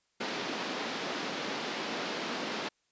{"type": "band-pass noise", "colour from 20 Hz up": "pink", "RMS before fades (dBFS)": -36, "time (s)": [0.2, 2.69], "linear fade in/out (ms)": 10, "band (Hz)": [210, 5100], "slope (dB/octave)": 24, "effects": ["white hiss -75 dBFS RMS until 2.91 s", "resampled to 16000 Hz"]}